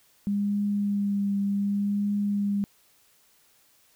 sine tone with vibrato, 201.9 Hz, G#3, 49 cents flat, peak -23 dBFS, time 0.27-2.64 s, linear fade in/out 0 ms, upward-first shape triangle, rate 0.67 Hz, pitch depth 22 cents each way, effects white hiss -62 dBFS RMS until 3.95 s

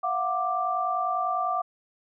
sine tone cluster, 682 / 732 / 1178 Hz, F5 / F#5 / D6, -41 / -19 / +5 cents, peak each -32 / -28 / -27 dBFS, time 0.03-1.62 s, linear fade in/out 10 ms, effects none

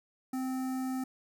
square tone with notch filter, 259.5 Hz, C4, 14 cents flat, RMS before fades -34 dBFS, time 0.33-1.04 s, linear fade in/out 5 ms, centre 3200 Hz, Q 0.51, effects none

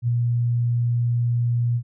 sine tone with ADSR envelope, 119.5 Hz, A#2, 43 cents sharp, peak -16 dBFS, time 0.02-1.83 s, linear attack 60 ms, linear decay 4 ms, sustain -2 dB, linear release 71 ms, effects none

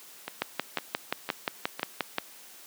two click trains, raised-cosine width 0.3 ms, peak -10 / -17 dBFS, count 11 / 4, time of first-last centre 0.42-2.184 / 0.28-1.795 s, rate 5.67 / 1.98 Hz, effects white hiss -50 dBFS RMS until 2.66 s + high-pass 200 Hz 12 dB/octave

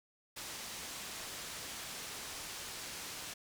white low-pass noise, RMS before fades -45 dBFS, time 0.36-3.34 s, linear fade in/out 10 ms, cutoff 8000 Hz, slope 12 dB/octave, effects none

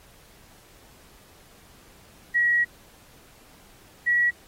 sine tone pair in turn, 1913 / 1926.3 Hz, A#6 / B6, +44 / -44 cents, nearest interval unison, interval 12 cents, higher second, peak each -18 dBFS, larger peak neither, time 2.34-2.65 / 4.06-4.31 s, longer first, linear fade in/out 20 ms, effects pink hiss -54 dBFS RMS until 4.47 s + AAC 48 kbps

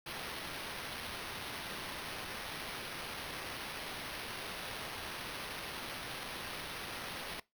violet noise with sample-and-hold, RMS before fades -43 dBFS, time 0.06-7.4 s, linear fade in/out 5 ms, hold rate 7350 Hz, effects noise-tail reverb RT60 0.2 s tail -21 dB re dry

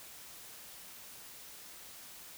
silence, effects white hiss -51 dBFS RMS until 2.37 s

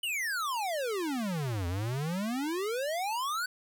square exponential two-way sweep, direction down then up, 3020 to 83.9 to 1528 Hz, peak -31 dBFS, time 0.03-3.46 s, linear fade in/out 5 ms, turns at 1.67 s, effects 10-bit

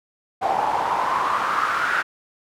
pink noise with band-pass filter sweep, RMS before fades -22 dBFS, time 0.41-2.03 s, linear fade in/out 20 ms, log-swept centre 760 to 1500 Hz, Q 5.7, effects none

